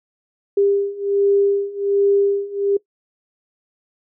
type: beating tone pair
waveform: sine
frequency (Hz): 399.4 / 400.7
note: G4 / G4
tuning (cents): +32 / +38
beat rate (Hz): 1.3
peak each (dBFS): -19 / -17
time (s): 0.57-2.77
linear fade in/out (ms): 5
effects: noise-tail reverb RT60 0.1 s tail -20 dB re dry